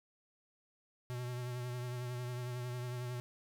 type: tone with vibrato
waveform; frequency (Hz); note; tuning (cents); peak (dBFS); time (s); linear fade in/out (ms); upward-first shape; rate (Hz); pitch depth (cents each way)
square; 123.47; B2; 0; -39; 1.1-3.2; 0; triangle; 11; 35
effects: none

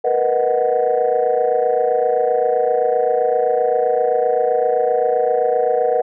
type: chord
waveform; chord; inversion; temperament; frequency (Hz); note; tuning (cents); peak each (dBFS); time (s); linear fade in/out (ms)
sine; B major seventh; third; equal; 466.2 / 493.9 / 622.3 / 740; A#4 / B4 / D#5 / F#5; 0 / 0 / 0 / 0; -19 / -17 / -21 / -19; 0.04-6.02; 10
effects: tanh soft clip ceiling -7 dBFS

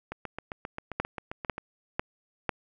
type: two click trains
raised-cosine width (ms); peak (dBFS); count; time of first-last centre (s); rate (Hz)
0.5; -20 / -11; 12 / 4; 0.12-1.581 / 1-2.493; 7.53 / 2.01
effects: none

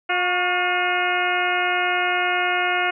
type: harmonic tone with a mistuned harmonic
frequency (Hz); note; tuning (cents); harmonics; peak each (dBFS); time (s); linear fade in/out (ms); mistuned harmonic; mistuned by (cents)
358; F4; +43; 1 / 2 / 3 / 4 / 5 / 6 / 7 / 8; -29 / -24 / -30 / -24 / -30 / -26 / -29 / -30; 0.09-2.91; 10; 3; +61
effects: none

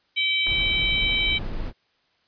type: harmonic tone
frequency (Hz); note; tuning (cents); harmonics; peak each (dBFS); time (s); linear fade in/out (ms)
770; G5; -31; 3 / 4 / 5; -23 / -25 / -27; 0.16-1.39; 20
type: noise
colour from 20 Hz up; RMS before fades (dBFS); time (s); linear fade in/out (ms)
brown; -30; 0.45-1.73; 50
type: clicks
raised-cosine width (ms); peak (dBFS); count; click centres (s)
0.5; -24; 2; 0.468 / 0.471
effects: white hiss -66 dBFS RMS until 2.27 s + resampled to 11025 Hz

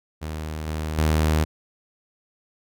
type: tone with level steps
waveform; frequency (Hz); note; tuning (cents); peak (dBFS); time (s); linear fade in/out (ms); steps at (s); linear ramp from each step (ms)
sawtooth; 77.78; D#2; 0; -25 / -22 / -14; 0.21-1.45; 20; 0.67 / 0.98; 5
effects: none

